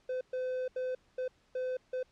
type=tone bursts at uneven times; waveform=triangle; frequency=510 Hz; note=C5; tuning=44 cents flat; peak=-30 dBFS; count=6; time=0.09-0.21 / 0.33-0.68 / 0.76-0.95 / 1.18-1.28 / 1.55-1.77 / 1.93-2.03 s; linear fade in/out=5 ms; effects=pink hiss -69 dBFS RMS until 2.11 s + low-pass 6000 Hz 12 dB/octave